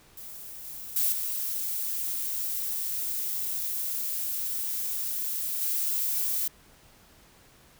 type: noise with level steps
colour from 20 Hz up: violet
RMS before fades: -42 / -40 / -25 / -31 / -28 dBFS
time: 0.17-6.48 s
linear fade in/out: 5 ms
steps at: 0.64 / 0.96 / 1.12 / 5.61 s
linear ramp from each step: 5 ms
effects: pink hiss -57 dBFS RMS until 7.79 s